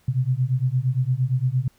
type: beating tone pair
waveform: sine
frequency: 124 / 132.7 Hz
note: B2 / C3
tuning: +7 / +25 cents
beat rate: 8.7 Hz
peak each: -22 dBFS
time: 0.08-1.68 s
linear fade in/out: 5 ms
effects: pink hiss -61 dBFS RMS until 1.78 s